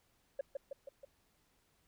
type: tone with echo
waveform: sine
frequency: 552 Hz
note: C#5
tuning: 7 cents flat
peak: -31 dBFS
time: 0.39-0.41 s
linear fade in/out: 5 ms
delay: 160 ms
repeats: 4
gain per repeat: -4 dB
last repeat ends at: 1.05 s
effects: tanh soft clip ceiling -32 dBFS + pink hiss -74 dBFS RMS until 1.87 s